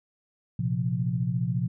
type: chord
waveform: sine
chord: Bb suspended second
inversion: none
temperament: equal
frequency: 116.54 / 130.81 / 174.61 Hz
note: Bb2 / C3 / F3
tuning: 0 / 0 / 0 cents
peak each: -29 / -28 / -29 dBFS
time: 0.59-1.68 s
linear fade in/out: 5 ms
effects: none